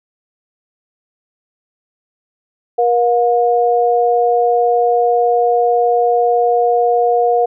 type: tone pair together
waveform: sine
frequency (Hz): 476.8 / 715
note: A#4 / F5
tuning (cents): +39 / +41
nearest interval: perfect fifth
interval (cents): 702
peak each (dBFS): -13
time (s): 2.78-7.46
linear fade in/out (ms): 10
effects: none